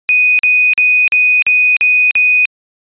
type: tone bursts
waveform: sine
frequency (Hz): 2489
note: D#7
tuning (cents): 0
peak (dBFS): -7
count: 7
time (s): 0.09-2.454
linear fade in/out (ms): 0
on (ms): 300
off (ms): 44
effects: resampled to 8000 Hz